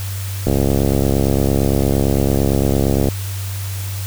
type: click train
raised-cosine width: 2 ms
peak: -3 dBFS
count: 181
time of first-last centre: 0.47-3.086 s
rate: 68.8 Hz
effects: added 97 Hz sine -22 dBFS peak until 4.06 s + white hiss -32 dBFS RMS until 4.06 s